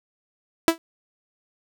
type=tone with exponential decay; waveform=sawtooth; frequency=329.6 Hz; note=E4; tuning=in tune; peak=-6 dBFS; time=0.68-0.78 s; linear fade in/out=0 ms; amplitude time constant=20 ms; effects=none